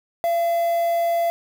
triangle tone with quantisation, 680 Hz, F5, 46 cents flat, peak -16 dBFS, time 0.24-1.3 s, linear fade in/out 0 ms, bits 6, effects none

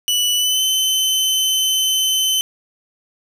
sawtooth tone with pitch glide, 2960 to 3056 Hz, F#7 to G7, 0 to -45 cents, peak -12 dBFS, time 0.08-2.41 s, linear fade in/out 0 ms, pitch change +55 cents, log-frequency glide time 0.36-0.61 s, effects none

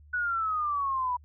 sine exponential sweep, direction down, 1485 to 972 Hz, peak -26 dBFS, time 0.13-1.17 s, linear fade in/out 10 ms, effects added 74 Hz sine -51 dBFS peak until 1.24 s

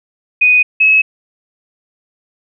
sine tone pair in turn, 2489 / 2575 Hz, D#7 / E7, 0 / -41 cents, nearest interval minor second, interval 59 cents, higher second, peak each -6 / -6 dBFS, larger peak neither, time 0.41-0.63 / 0.8-1.02 s, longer neither, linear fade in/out 10 ms, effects none

